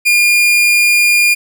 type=tone; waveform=40% pulse; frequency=2417 Hz; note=D7; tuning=49 cents sharp; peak=-7 dBFS; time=0.05-1.35 s; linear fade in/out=20 ms; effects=8-bit